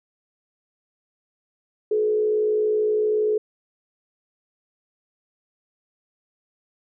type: tone with frequency modulation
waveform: sine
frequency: 426.9 Hz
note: G#4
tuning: 48 cents sharp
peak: -18 dBFS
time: 1.91-3.38 s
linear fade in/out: 5 ms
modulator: 58.8 Hz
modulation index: 0.41
effects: none